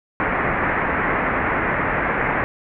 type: low-pass noise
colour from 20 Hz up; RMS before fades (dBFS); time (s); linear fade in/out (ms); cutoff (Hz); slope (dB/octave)
white; -21; 0.2-2.44; 0; 2100; 48
effects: none